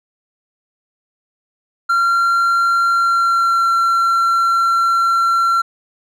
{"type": "tone with pitch glide", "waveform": "triangle", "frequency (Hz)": [1376, 1361], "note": ["F6", "F6"], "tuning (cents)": [-26, -45], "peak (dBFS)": -10, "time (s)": [1.89, 5.62], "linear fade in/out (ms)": 10, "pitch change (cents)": -19, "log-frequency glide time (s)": [2.9, 3.69], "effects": []}